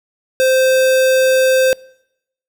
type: tone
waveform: square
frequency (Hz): 521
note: C5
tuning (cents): -7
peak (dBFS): -11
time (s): 0.4-1.73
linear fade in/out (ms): 0
effects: noise-tail reverb RT60 0.8 s tail -25 dB re dry